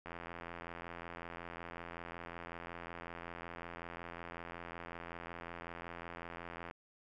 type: click train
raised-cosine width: 0.5 ms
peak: -30 dBFS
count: 569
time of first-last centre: 0.06-6.711 s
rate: 85.4 Hz
effects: none